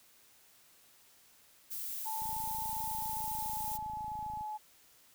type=noise; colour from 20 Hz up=violet; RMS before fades=-40 dBFS; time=1.7-3.78 s; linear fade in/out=20 ms
type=tone with pitch glide; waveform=sine; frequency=880 to 852.5 Hz; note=A5 to G#5; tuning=0 to +45 cents; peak=-37 dBFS; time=2.05-4.58 s; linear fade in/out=20 ms; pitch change=-55 cents; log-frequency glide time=2.75-4.13 s
type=click train; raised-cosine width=5 ms; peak=-39 dBFS; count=61; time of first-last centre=2.22-4.41 s; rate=27.4 Hz
effects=white hiss -63 dBFS RMS until 5.14 s